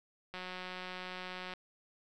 click train, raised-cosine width 0.3 ms, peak -27 dBFS, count 220, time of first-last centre 0.34-1.537 s, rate 183 Hz, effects none

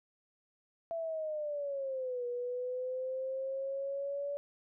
sine linear two-way sweep, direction down then up, 671 to 483.2 to 573 Hz, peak -34 dBFS, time 0.91-4.37 s, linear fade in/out 0 ms, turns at 2.26 s, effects none

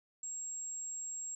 sine tone, 7570 Hz, A#8, 26 cents sharp, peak -39 dBFS, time 0.23-1.35 s, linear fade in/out 2 ms, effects none

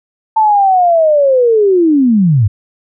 sine linear sweep, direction down, 890 to 92.5 Hz, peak -6 dBFS, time 0.36-2.48 s, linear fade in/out 10 ms, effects none

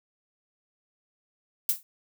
violet noise with exponential decay, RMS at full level -20 dBFS, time 1.69-1.83 s, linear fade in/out 1 ms, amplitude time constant 29 ms, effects none

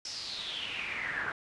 brown noise with band-pass filter sweep, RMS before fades -37 dBFS, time 0.05-1.32 s, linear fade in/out 2 ms, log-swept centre 5500 to 1500 Hz, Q 7.1, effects resampled to 24000 Hz

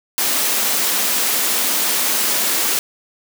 white high-pass noise, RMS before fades -18 dBFS, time 0.18-2.79 s, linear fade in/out 0 ms, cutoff 180 Hz, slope 96 dB/octave, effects none

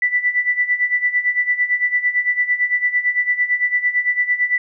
sine tone with tremolo, 1975.5 Hz, B6, in tune, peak -12 dBFS, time 0.02-4.58 s, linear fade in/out 2 ms, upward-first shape sine, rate 8.9 Hz, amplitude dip 80%, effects none

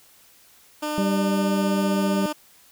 15% pulse tone, 301.5 Hz, D4, 46 cents sharp, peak -19 dBFS, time 0.82-2.33 s, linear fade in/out 10 ms
harmonic tone, 195.9 Hz, G3, 1 cent flat, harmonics 1 / 2 / 3, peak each -21 / -30 / -31 dBFS, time 0.98-2.26 s, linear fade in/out 0 ms
effects white hiss -54 dBFS RMS until 2.71 s

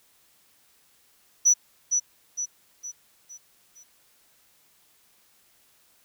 sine tone with echo, 5920 Hz, F#8, in tune, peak -12 dBFS, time 1.45-1.54 s, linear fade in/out 20 ms, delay 460 ms, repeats 5, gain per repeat -7 dB, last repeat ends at 3.84 s, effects tanh soft clip ceiling -13 dBFS + white hiss -62 dBFS RMS until 6.04 s

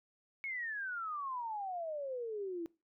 sine exponential sweep, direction down, 2217 to 325.7 Hz, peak -37 dBFS, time 0.44-2.66 s, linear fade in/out 0 ms, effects noise-tail reverb RT60 0.3 s tail -22 dB re dry

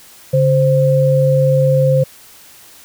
sine tone pair together, 141.3 / 522.8 Hz, C#3 / C5, +34 / -1 cents, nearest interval octave + major seventh, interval 2265 cents, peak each -12 dBFS, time 0.33-2.04 s, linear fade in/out 10 ms, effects white hiss -42 dBFS RMS until 2.84 s

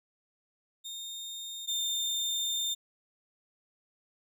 30% pulse tone pair in turn, 3660 / 3614 Hz, A#7 / A7, -32 / +46 cents, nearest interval unison, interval 22 cents, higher first, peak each -36 / -27 dBFS, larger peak second, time 0.84-1.67 / 1.67-2.75 s, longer second, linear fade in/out 20 ms, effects none

